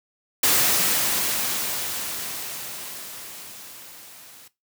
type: noise with level ramp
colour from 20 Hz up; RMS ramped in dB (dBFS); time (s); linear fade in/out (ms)
white; -18 to -47; 0.43-4.48; 5
effects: noise-tail reverb RT60 0.2 s tail -17 dB re dry + high-pass 100 Hz 12 dB/octave